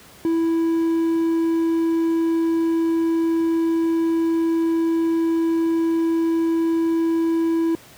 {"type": "tone", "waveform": "triangle", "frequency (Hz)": 329.6, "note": "E4", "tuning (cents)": 0, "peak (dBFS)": -15, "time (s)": [0.25, 7.75], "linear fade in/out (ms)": 0, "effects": ["pink hiss -46 dBFS RMS until 7.97 s", "high-pass 80 Hz 12 dB/octave"]}